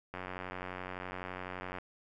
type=click train; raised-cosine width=0.5 ms; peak=-25 dBFS; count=152; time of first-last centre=0.14-1.785 s; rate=91.8 Hz; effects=none